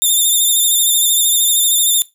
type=tone with vibrato; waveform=5% pulse; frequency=3600 Hz; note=A7; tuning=39 cents sharp; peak=-4 dBFS; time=0.02-2.02 s; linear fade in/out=0 ms; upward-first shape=sine; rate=13 Hz; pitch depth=41 cents each way; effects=noise-tail reverb RT60 0.2 s tail -18 dB re dry